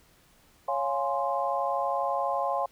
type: chord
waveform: sine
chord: Db major seventh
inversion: none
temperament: equal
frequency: 554.4 / 698.5 / 830.6 / 1046.5 Hz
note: Db5 / F5 / Ab5 / C6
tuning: 0 / 0 / 0 / 0 cents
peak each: -31 dBFS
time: 0.68-2.66 s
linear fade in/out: 5 ms
effects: pink hiss -61 dBFS RMS until 2.71 s